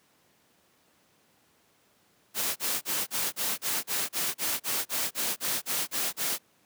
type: noise bursts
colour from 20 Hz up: white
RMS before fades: -29 dBFS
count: 16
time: 2.34-6.385 s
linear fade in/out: 50 ms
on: 220 ms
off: 35 ms
effects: pink hiss -65 dBFS RMS until 6.65 s + high-pass 150 Hz 12 dB/octave